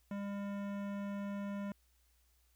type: tone with hard clipping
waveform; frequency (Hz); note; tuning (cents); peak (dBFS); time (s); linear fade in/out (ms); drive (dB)
sine; 200.9; G3; +43; -40; 0.11-1.72; 2; 17
effects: added 60 Hz sine -70 dBFS peak until 2.55 s + white hiss -75 dBFS RMS until 2.55 s